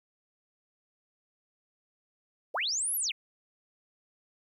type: linear two-way sweep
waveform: sine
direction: up then down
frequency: 349.2 to 11920 to 1962 Hz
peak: -28 dBFS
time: 2.54-3.12 s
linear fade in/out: 10 ms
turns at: 2.96 s
effects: 11-bit